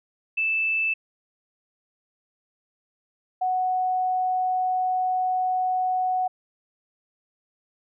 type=tone pair in turn; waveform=sine; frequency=2637 / 740 Hz; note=E7 / F#5; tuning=0 / 0 cents; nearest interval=octave + minor seventh; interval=2200 cents; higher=first; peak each=-21 dBFS; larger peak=neither; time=0.37-0.94 / 3.41-6.28 s; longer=second; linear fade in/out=10 ms; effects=none